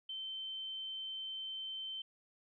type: tone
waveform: sine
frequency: 3095 Hz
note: G7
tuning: 23 cents flat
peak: -40 dBFS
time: 0.09-2.02 s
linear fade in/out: 5 ms
effects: none